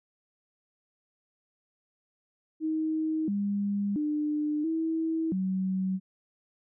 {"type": "tone with pitch steps", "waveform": "sine", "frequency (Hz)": [315, 201.9, 299.9, 323.5, 188.5], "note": ["D#4", "G#3", "D4", "E4", "F#3"], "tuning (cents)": [21, -49, 36, -32, 32], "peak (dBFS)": -26, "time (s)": [2.6, 6], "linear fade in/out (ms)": 50, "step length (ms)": 680, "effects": []}